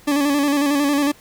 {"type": "tone with vibrato", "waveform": "40% pulse", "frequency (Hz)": 286.1, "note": "D4", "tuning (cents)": -45, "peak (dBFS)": -15, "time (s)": [0.07, 1.12], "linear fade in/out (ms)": 10, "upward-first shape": "square", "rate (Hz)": 11, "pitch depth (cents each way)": 43, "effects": ["pink hiss -48 dBFS RMS until 1.2 s"]}